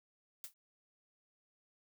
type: noise with exponential decay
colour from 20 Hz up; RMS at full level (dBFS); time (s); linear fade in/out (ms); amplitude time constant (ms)
blue; -41; 0.44-0.54; 1; 21
effects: none